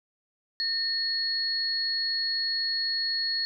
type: tone pair together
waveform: sine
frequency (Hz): 1824 / 4338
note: A#6 / C#8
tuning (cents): -38 / -38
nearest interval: octave + minor third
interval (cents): 1500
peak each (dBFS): -34 / -26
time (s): 0.6-3.45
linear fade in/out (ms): 0
effects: none